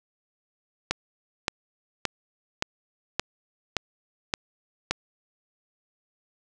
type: click train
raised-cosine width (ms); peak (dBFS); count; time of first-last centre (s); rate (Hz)
0.2; -6; 8; 0.91-4.91; 1.75
effects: 7-bit